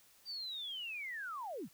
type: linear sweep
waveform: sine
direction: down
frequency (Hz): 4721 to 109.2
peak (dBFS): -40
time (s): 0.25-1.69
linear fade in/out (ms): 50
effects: white hiss -65 dBFS RMS until 1.73 s